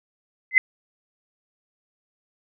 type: tone with exponential growth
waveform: sine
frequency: 2047 Hz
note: C7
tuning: 38 cents flat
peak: -6 dBFS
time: 0.51-0.58 s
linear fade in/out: 1 ms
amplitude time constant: 15 ms
effects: none